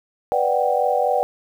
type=chord; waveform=sine; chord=G major seventh; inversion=first; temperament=equal; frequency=493.9 / 587.3 / 740 / 784 Hz; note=B4 / D5 / F#5 / G5; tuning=0 / 0 / 0 / 0 cents; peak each=-22 dBFS; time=0.32-1.23 s; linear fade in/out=0 ms; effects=8-bit